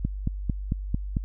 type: click train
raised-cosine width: 5 ms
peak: -13 dBFS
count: 6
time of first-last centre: 0.05-1.169 s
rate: 4.47 Hz
effects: added 49 Hz sine -30 dBFS peak until 1.24 s